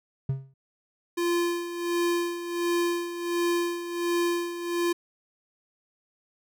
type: tone with exponential decay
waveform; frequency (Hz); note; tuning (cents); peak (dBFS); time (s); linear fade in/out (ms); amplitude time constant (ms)
triangle; 134.5; C3; +48; -19; 0.29-0.54; 5; 53
type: tone with tremolo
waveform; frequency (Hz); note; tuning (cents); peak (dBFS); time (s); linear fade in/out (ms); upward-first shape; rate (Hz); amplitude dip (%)
square; 345.5; F4; -19; -23; 1.17-4.93; 10; sine; 1.4; 70
effects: none